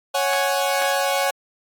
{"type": "chord", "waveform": "sawtooth", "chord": "C# suspended fourth", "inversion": "none", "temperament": "equal", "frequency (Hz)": [554.4, 740, 830.6], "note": ["C#5", "F#5", "G#5"], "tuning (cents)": [0, 0, 0], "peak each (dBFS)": [-18, -20, -21], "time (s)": [0.14, 1.31], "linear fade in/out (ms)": 10, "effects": ["AAC 64 kbps"]}